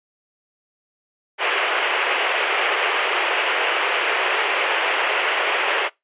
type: band-pass noise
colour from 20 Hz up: white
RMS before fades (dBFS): -21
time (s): 1.38-5.9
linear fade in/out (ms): 50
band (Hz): 370 to 3000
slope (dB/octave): 48
effects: noise-tail reverb RT60 0.2 s tail -24 dB re dry + resampled to 8000 Hz